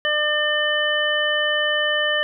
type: harmonic tone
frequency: 600 Hz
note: D5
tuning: 37 cents sharp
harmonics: 1 / 2 / 3 / 5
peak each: -24 / -30 / -21 / -23 dBFS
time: 0.05-2.23 s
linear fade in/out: 0 ms
effects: none